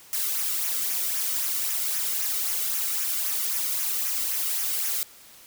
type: noise with flanger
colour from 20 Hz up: blue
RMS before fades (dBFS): -27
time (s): 0.13-5.03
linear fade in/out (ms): 0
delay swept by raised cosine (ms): 0.23 to 1.22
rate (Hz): 3.8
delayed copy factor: -0.55
effects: white hiss -50 dBFS RMS until 5.46 s